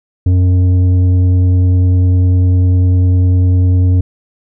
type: tone with tanh clipping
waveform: sine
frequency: 91 Hz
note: F#2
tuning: 28 cents flat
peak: -8 dBFS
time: 0.26-4.01 s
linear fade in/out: 5 ms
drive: 8 dB
effects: none